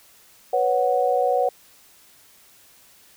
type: chord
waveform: sine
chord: B suspended second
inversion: none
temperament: equal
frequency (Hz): 493.9 / 554.4 / 740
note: B4 / C#5 / F#5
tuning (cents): 0 / 0 / 0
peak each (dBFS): -22 / -23 / -21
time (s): 0.53-1.49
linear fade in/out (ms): 5
effects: white hiss -53 dBFS RMS until 3.16 s

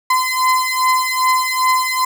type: beating tone pair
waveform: 35% pulse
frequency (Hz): 1024 / 1026.5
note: C6 / C6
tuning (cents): -38 / -33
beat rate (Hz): 2.5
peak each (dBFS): -15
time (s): 0.1-2.05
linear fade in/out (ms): 5
effects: none

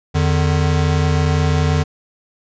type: tone pair together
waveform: square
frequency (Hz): 84.18 / 150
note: E2 / D3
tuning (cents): +37 / +37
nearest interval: minor seventh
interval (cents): 1000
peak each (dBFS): -17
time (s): 0.14-1.84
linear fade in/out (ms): 20
effects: resampled to 16000 Hz

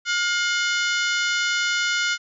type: harmonic tone with a mistuned harmonic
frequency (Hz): 710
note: F5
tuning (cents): +28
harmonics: 2 / 3 / 4 / 5 / 6 / 7 / 8 / 9 / 10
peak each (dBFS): -23 / -27 / -29 / -31 / -33 / -34 / -35 / -36 / -37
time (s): 0.05-2.18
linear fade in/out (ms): 50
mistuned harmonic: 4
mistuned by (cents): +71
effects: none

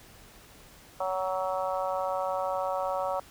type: harmonic tone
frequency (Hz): 187.3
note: F#3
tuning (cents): +21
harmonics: 3 / 4 / 5 / 6 / 7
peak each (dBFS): -31 / -33 / -35 / -37 / -38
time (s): 1-3.2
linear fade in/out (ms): 5
effects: pink hiss -53 dBFS RMS until 3.3 s

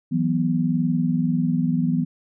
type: chord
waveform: sine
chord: E suspended second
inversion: none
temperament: equal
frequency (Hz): 164.81 / 185 / 246.9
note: E3 / F#3 / B3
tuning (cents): 0 / 0 / 0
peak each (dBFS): -22 / -25 / -22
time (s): 0.11-2.05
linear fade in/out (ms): 20
effects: none

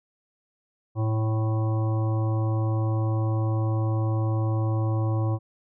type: harmonic tone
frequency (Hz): 110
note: A2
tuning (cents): 0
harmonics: 1 / 3 / 5 / 7 / 9 / 10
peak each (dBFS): -22 / -32 / -36 / -39 / -41 / -42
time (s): 0.95-5.39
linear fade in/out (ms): 50
effects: none

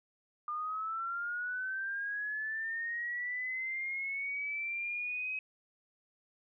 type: linear sweep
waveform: sine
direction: up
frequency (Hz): 1201 to 2544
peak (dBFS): -34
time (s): 0.48-5.39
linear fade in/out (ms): 2
effects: none

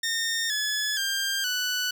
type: tone with pitch steps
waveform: 15% pulse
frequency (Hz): 1830 / 1707.5 / 1593.1 / 1486.4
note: A#6 / G#6 / G6 / F#6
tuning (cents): -32 / +48 / +28 / +7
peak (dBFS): -19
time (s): 0.03-1.91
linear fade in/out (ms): 5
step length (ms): 470
effects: 8-bit

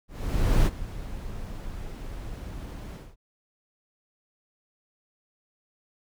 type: noise with ADSR envelope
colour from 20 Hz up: brown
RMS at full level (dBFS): -19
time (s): 0.08-3.16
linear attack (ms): 580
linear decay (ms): 37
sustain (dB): -17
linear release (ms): 210
effects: none

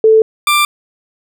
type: tone pair in turn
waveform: sine / 20% pulse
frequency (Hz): 440.3 / 1183.3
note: A4 / D6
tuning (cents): +1 / +13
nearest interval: octave + perfect fourth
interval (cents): 1712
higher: second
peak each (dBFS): -4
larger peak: neither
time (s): 0.04-0.22 / 0.47-0.65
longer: neither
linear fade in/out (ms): 2
effects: none

